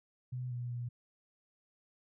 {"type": "tone with pitch steps", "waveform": "sine", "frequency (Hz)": [125.7, 121.9, 120.9], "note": ["B2", "B2", "B2"], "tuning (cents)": [31, -22, -36], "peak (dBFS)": -36, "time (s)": [0.32, 0.89], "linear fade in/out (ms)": 10, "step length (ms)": 190, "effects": []}